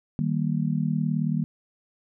sine chord, Eb major, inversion none, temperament just, 155.56 / 194.45 / 233.3 Hz, Eb3 / G3 / Bb3, 0 / -14 / +2 cents, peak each -25 / -28 / -28 dBFS, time 0.19-1.44 s, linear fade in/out 0 ms, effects none

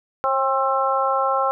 harmonic tone with a mistuned harmonic, 266.2 Hz, C4, 30 cents sharp, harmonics 2 / 3 / 4 / 5, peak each -23 / -23 / -23 / -23 dBFS, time 0.24-1.51 s, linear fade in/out 0 ms, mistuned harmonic 2, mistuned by +20 cents, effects none

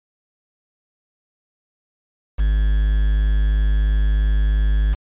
triangle tone with quantisation, 51.5 Hz, G#1, 14 cents flat, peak -12 dBFS, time 2.38-4.95 s, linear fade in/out 20 ms, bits 6, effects resampled to 8000 Hz

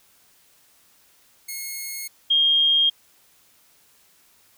5% pulse / sine tone pair in turn, 2170 / 3228 Hz, C#7 / G#7, -37 / -50 cents, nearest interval perfect fifth, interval 687 cents, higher second, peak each -20 / -15 dBFS, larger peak second, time 1.48-2.08 / 2.3-2.9 s, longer neither, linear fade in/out 10 ms, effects white hiss -58 dBFS RMS until 4.57 s

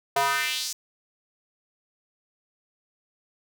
square tone with high-pass filter sweep, 138.59 Hz, C#3, in tune, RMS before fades -26 dBFS, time 0.16-0.73 s, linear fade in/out 5 ms, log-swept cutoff 670 to 6500 Hz, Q 2.3, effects none

